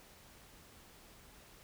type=silence; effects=pink hiss -59 dBFS RMS until 1.63 s